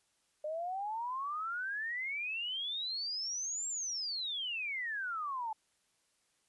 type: exponential two-way sweep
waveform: sine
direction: up then down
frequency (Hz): 597 to 7550 to 854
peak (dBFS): -35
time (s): 0.44-5.53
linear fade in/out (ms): 5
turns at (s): 3.68
effects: white hiss -75 dBFS RMS until 6.48 s + resampled to 24000 Hz